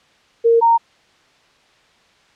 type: tone pair in turn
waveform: sine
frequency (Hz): 462.3 / 924.6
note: A#4 / A#5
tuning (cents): -14 / -14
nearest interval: octave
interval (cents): 1200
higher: second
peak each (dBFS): -9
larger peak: neither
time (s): 0.44-0.61 / 0.61-0.78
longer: neither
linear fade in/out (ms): 20
effects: white hiss -54 dBFS RMS until 2.35 s + low-pass 4000 Hz 12 dB/octave